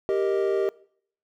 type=chord; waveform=triangle; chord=Eb major; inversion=first; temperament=equal; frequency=392 / 466.2 / 622.3 Hz; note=G4 / Bb4 / Eb5; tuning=0 / 0 / 0 cents; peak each=-21 / -26 / -27 dBFS; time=0.09-0.69 s; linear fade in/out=0 ms; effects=noise-tail reverb RT60 0.6 s tail -22 dB re dry